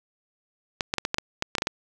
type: clicks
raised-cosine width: 0.2 ms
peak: -7 dBFS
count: 11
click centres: 0.808 / 0.939 / 0.983 / 1.051 / 1.144 / 1.184 / 1.424 / 1.552 / 1.583 / 1.621 / 1.671 s
effects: none